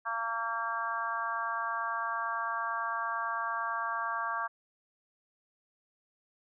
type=harmonic tone; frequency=228.9 Hz; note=A#3; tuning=31 cents flat; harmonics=3 / 4 / 5 / 6 / 7; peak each=-41 / -38 / -34 / -40 / -37 dBFS; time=0.05-4.48 s; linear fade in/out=20 ms; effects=none